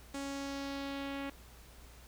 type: tone with low-pass filter sweep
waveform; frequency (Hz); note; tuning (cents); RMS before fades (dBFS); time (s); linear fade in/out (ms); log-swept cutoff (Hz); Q
sawtooth; 277.2; C#4; 0; -40; 0.14-1.3; 5; 8400 to 2600; 1.7
effects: added 60 Hz sine -55 dBFS peak until 2.07 s + pink hiss -58 dBFS RMS until 2.07 s